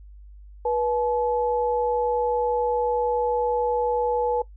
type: tone pair together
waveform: sine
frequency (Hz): 486.2 / 859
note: B4 / A5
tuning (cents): -27 / -42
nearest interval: minor seventh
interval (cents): 985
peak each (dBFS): -22 / -25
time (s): 0.65-4.42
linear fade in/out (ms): 5
effects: noise-tail reverb RT60 0.1 s tail -18 dB re dry + added 50 Hz sine -42 dBFS peak until 4.56 s